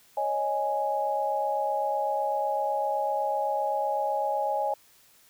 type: chord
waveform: sine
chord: C# suspended second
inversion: none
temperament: equal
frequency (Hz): 554.4 / 622.3 / 830.6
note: C#5 / D#5 / G#5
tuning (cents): 0 / 0 / 0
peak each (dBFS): -31 / -31 / -27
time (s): 0.17-4.74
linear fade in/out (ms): 5
effects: white hiss -59 dBFS RMS until 5.29 s